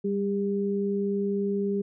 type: tone pair together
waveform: sine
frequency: 198.04 / 401.6 Hz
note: G3 / G4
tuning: +18 / +42 cents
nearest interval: octave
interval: 1224 cents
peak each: -27 dBFS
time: 0.04-1.82 s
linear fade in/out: 10 ms
effects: none